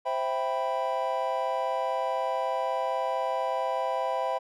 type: chord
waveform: triangle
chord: C major seventh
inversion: none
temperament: equal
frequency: 523.3 / 659.3 / 784 / 987.8 Hz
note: C5 / E5 / G5 / B5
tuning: 0 / 0 / 0 / 0 cents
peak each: -30 dBFS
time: 0.05-4.39 s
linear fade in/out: 20 ms
effects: none